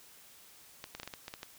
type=clicks; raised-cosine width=0.2 ms; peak=-24 dBFS; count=9; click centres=0.841 / 0.95 / 0.999 / 1.032 / 1.076 / 1.138 / 1.281 / 1.339 / 1.431 s; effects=white hiss -57 dBFS RMS until 1.58 s